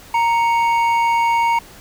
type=tone pair together; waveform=triangle; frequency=931.2 / 2221 Hz; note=A#5 / C#7; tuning=-2 / +3 cents; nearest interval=octave + minor third; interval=1505 cents; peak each=-12 / -22 dBFS; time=0.14-1.59 s; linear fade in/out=5 ms; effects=pink hiss -42 dBFS RMS until 1.8 s